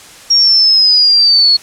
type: linear sweep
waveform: sine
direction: down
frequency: 5600 to 4337 Hz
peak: -5 dBFS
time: 0.3-1.57 s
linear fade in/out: 10 ms
effects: white hiss -36 dBFS RMS until 1.62 s + low-pass 9000 Hz 12 dB/octave